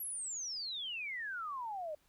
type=exponential sweep; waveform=sine; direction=down; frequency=11840 to 587.3 Hz; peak=-38 dBFS; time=0-1.95 s; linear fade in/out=5 ms; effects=pink hiss -72 dBFS RMS until 2.08 s